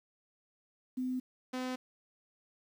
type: tone pair in turn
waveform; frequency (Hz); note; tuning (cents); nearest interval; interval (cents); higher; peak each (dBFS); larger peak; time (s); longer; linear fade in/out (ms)
sine / sawtooth; 254.9 / 254.9; C4 / C4; -45 / -45; unison; 0; neither; -32 / -31; second; 0.97-1.2 / 1.53-1.76; neither; 10
effects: low-pass 7000 Hz 12 dB/octave + 10-bit